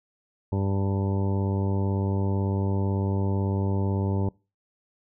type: harmonic tone with a mistuned harmonic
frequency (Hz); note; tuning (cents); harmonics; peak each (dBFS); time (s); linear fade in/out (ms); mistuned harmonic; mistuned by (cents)
98; G2; 0; 1 / 2 / 3 / 4 / 5 / 6 / 7 / 8 / 9 / 10; -24 / -30 / -34 / -34 / -39 / -40 / -49 / -49 / -39 / -49; 0.52-4.29; 5; 7; +45
effects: noise-tail reverb RT60 0.3 s tail -24 dB re dry